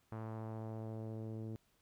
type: tone with low-pass filter sweep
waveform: sawtooth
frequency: 110.7 Hz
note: A2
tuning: 11 cents sharp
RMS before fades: -44 dBFS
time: 0.12-1.56 s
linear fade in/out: 0 ms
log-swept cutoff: 1200 to 370 Hz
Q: 1.4
effects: pink hiss -75 dBFS RMS until 1.81 s